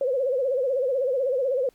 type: tone with vibrato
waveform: sine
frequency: 523.3 Hz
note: C5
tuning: in tune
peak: -21 dBFS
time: 0.01-1.69 s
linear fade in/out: 2 ms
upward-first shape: sine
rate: 16 Hz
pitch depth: 120 cents each way
effects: pink hiss -63 dBFS RMS until 1.74 s